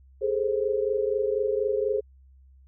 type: tone cluster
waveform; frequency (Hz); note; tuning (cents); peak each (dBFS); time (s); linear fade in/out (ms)
sine; 412.3 / 436.4 / 526; G#4 / A4 / C5; -13 / -14 / +9; -26 / -28 / -28; 0.21-2.01; 20
effects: added 66 Hz sine -51 dBFS peak until 2.67 s